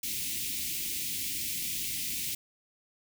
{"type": "band-stop noise", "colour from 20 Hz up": "white", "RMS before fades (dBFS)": -34, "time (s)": [0.03, 2.35], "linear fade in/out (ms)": 5, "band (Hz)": [350, 2100], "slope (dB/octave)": 48, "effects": []}